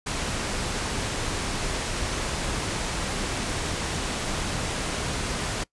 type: low-pass noise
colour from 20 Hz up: pink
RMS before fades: -29 dBFS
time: 0.06-5.64 s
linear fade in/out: 10 ms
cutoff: 9900 Hz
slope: 24 dB/octave
effects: noise-tail reverb RT60 0.1 s tail -22 dB re dry + resampled to 24000 Hz